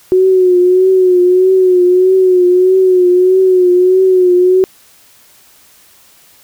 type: tone with vibrato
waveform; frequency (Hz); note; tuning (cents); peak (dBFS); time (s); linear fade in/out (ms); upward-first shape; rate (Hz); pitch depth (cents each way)
sine; 367.6; F#4; -11; -5; 0.12-4.64; 0; triangle; 1.6; 56
effects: white hiss -45 dBFS RMS until 6.43 s